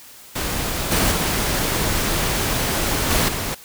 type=noise with level steps; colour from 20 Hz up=pink; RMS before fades=-24 / -18 / -21 / -18 / -25 dBFS; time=0.35-3.55 s; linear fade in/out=10 ms; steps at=0.91 / 1.11 / 3.1 / 3.28 s; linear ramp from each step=10 ms; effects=white hiss -43 dBFS RMS until 3.64 s